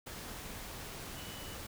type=tone in noise; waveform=sine; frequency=2960 Hz; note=F#7; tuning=in tune; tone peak=-52 dBFS; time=1.16-1.55 s; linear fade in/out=10 ms; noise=pink; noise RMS=-45 dBFS; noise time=0.06-1.67 s; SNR=-10 dB; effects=none